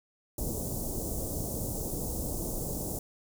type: band-stop noise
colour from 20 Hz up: pink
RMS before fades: -34 dBFS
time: 0.38-2.99 s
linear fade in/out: 2 ms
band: 650 to 6900 Hz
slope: 24 dB/octave
effects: none